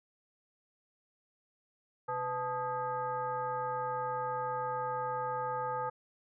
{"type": "tone with frequency modulation", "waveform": "sine", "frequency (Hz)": 873, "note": "A5", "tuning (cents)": -14, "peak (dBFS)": -32, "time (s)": [2.08, 5.9], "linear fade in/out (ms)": 10, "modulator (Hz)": 371, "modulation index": 1.2, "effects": []}